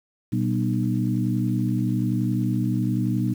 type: harmonic tone with a mistuned harmonic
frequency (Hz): 61.1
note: B1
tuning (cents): -18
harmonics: 2 / 3 / 4 / 5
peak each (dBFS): -24 / -26 / -27 / -28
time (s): 0.32-3.34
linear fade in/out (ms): 10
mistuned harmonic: 3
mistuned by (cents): +87
effects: 8-bit